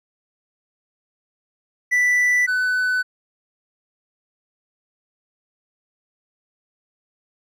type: tone pair in turn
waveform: triangle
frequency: 1975.5 / 1501 Hz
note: B6 / F#6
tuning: 0 / +24 cents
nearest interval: perfect fourth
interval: 476 cents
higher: first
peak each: -13 / -16 dBFS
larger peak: first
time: 1.91-2.47 / 2.47-3.03 s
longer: neither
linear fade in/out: 20 ms
effects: none